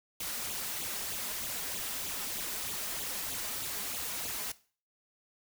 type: noise with flanger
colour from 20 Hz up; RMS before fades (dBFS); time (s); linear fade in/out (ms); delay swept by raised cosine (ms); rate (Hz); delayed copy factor
white; -37; 0.2-4.52; 5; 0.27 to 4.97; 3.2; +0.7
effects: noise-tail reverb RT60 0.4 s tail -18 dB re dry